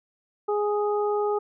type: harmonic tone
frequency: 415.3 Hz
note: G#4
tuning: in tune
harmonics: 1 / 2 / 3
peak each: -23 / -29 / -33 dBFS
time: 0.48-1.39 s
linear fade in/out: 10 ms
effects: none